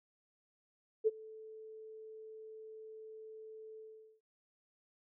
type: tone with ADSR envelope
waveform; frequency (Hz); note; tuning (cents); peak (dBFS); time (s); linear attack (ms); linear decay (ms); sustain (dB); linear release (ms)
sine; 437.9; A4; -8; -24; 1.04-4.21; 31; 29; -24; 430
effects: none